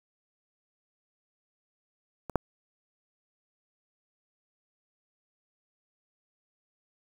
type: clicks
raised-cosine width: 1 ms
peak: -23 / -9 dBFS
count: 2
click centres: 2.297 / 2.357 s
effects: 7-bit